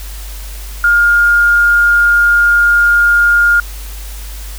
sine tone, 1415 Hz, F6, 22 cents sharp, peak -6 dBFS, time 0.84-3.6 s, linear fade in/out 2 ms, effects added 50 Hz sine -24 dBFS peak until 4.58 s + white hiss -33 dBFS RMS until 4.58 s

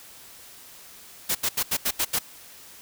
white noise bursts, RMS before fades -24 dBFS, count 7, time 1.29-2.191 s, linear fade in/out 10 ms, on 61 ms, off 79 ms, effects white hiss -47 dBFS RMS until 2.81 s

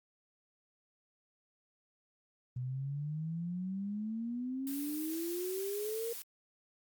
sine exponential sweep, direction up, 123.2 to 469.7 Hz, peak -35 dBFS, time 2.56-6.13 s, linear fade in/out 5 ms
blue noise, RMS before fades -44 dBFS, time 4.67-6.22 s, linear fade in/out 0 ms
effects Opus 32 kbps

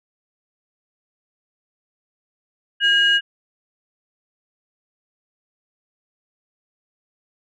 sine tone pair together, 1624 / 2888 Hz, G#6 / F#7, -39 / -43 cents, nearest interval minor seventh, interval 996 cents, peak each -15 dBFS, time 2.8-3.21 s, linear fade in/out 50 ms, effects tanh soft clip ceiling -7 dBFS

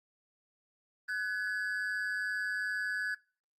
triangle ring-modulated tone, 1595 Hz, G6, 30 cents sharp, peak -27 dBFS, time 1.08-3.15 s, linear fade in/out 10 ms, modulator 98.7 Hz, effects noise-tail reverb RT60 0.4 s tail -24 dB re dry + Opus 24 kbps

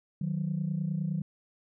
sine tone pair together, 155.56 / 185.31 Hz, D#3 / F#3, 0 / +3 cents, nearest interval minor third, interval 303 cents, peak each -30 / -31 dBFS, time 0.21-1.22 s, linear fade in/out 5 ms, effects tanh soft clip ceiling -22 dBFS

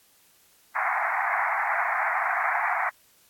pink band-pass noise, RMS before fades -26 dBFS, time 0.75-2.9 s, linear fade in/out 10 ms, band 690 to 2200 Hz, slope 96 dB/octave, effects white hiss -60 dBFS RMS until 3.29 s + AAC 64 kbps

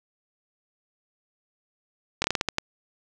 slowing click train, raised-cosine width 0.2 ms, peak -6 dBFS, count 8, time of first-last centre 2.22-2.584 s, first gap 22 ms, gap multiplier 1.28, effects none

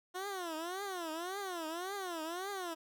15% pulse tone with vibrato, 356.1 Hz, F4, 34 cents sharp, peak -32 dBFS, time 0.14-2.75 s, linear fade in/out 20 ms, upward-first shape triangle, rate 1.8 Hz, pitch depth 250 cents each way, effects none

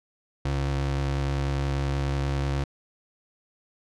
square ring-modulated tone, 102.2 Hz, G#2, 27 cents flat, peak -22 dBFS, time 0.45-2.64 s, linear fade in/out 5 ms, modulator 35.1 Hz, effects low-pass 6000 Hz 12 dB/octave

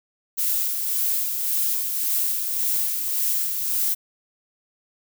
violet noise with tremolo, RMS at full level -22 dBFS, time 0.37-3.95 s, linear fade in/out 20 ms, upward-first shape sine, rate 1.8 Hz, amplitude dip 40%, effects none

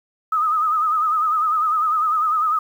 sine tone with vibrato, 1256 Hz, D#6, 16 cents sharp, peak -16 dBFS, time 0.32-2.59 s, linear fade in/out 5 ms, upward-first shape sine, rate 10 Hz, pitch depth 76 cents each way, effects 8-bit

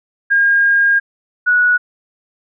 sine tone pair in turn, 1619 / 1466.1 Hz, G#6 / F#6, -45 / -16 cents, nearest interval major second, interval 171 cents, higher first, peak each -9 dBFS, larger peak neither, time 0.3-1 / 1.46-1.78 s, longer first, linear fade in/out 20 ms, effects none

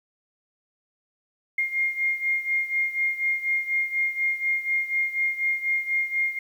sine beating tone pair, 2124 / 2128.1 Hz, C7 / C7, +25 / +29 cents, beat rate 4.1 Hz, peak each -24 / -28 dBFS, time 1.58-6.39 s, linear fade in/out 5 ms, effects 9-bit

